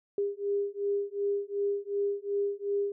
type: beating tone pair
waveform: sine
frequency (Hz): 402.1 / 404.8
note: G4 / G#4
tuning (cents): +44 / -44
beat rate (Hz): 2.7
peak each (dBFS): -31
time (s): 0.18-2.92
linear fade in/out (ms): 2
effects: none